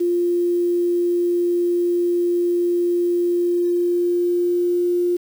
sine tone with pitch glide, 349.2 to 352.6 Hz, F4 to F4, 0 to +17 cents, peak -16 dBFS, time 0-5.17 s, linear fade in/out 10 ms, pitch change +17 cents, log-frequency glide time 3.25-5.05 s, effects 7-bit

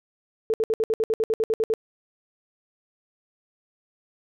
sine tone bursts, 442.2 Hz, A4, 9 cents sharp, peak -19 dBFS, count 13, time 0.5-1.738 s, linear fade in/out 0 ms, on 38 ms, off 62 ms, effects none

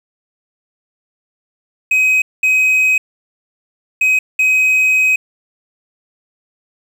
triangle tone bursts at uneven times, 2527 Hz, D#7, 26 cents sharp, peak -8 dBFS, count 4, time 1.91-2.22 / 2.43-2.98 / 4.01-4.19 / 4.39-5.16 s, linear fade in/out 5 ms, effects 7-bit

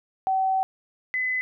sine tone pair in turn, 763 / 2018 Hz, G5 / B6, -47 / +37 cents, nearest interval octave + perfect fourth, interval 1684 cents, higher second, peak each -20 / -23 dBFS, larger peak first, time 0.27-0.63 / 1.14-1.41 s, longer first, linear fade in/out 0 ms, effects none

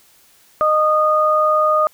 sine tone pair together, 615.5 / 1231 Hz, D#5 / D#6, -19 / -19 cents, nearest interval octave, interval 1200 cents, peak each -16 / -14 dBFS, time 0.61-1.87 s, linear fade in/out 0 ms, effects white hiss -52 dBFS RMS until 1.93 s

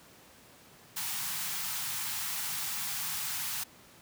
white band-stop noise, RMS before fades -35 dBFS, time 0.96-3.64 s, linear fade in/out 10 ms, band 200 to 750 Hz, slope 96 dB/octave, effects pink hiss -56 dBFS RMS until 4.01 s + high-pass 100 Hz 12 dB/octave

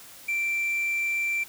triangle tone, 2349 Hz, D7, in tune, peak -22 dBFS, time 0.28-1.44 s, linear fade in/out 10 ms, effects tanh soft clip ceiling -18 dBFS + white hiss -47 dBFS RMS until 1.48 s

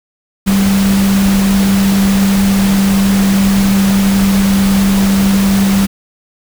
sine tone in noise, 196 Hz, G3, in tune, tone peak -8 dBFS, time 0.46-5.87 s, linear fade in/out 20 ms, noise pink, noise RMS -19 dBFS, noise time 0.46-5.87 s, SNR +8 dB, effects none

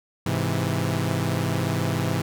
sawtooth chord, Ab augmented, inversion none, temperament equal, 103.83 / 130.81 / 164.81 Hz, Ab2 / C3 / E3, 0 / 0 / 0 cents, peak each -23 dBFS, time 0.26-2.22 s, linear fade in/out 5 ms, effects none

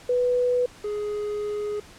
sine / triangle tone pair in turn, 493.9 / 417.2 Hz, B4 / G#4, 0 / +8 cents, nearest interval minor third, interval 292 cents, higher first, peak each -19 / -24 dBFS, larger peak first, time 0.09-0.66 / 0.84-1.8 s, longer second, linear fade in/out 5 ms, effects pink hiss -48 dBFS RMS until 1.98 s + low-pass 9000 Hz 12 dB/octave

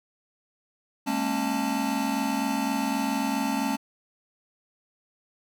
square tone cluster, 205.2 / 229.4 / 272.8 / 886 Hz, G#3 / A#3 / C#4 / A5, -21 / -28 / -28 / +12 cents, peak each -33 / -32 / -29 / -32 dBFS, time 1.06-3.77 s, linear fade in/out 20 ms, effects none

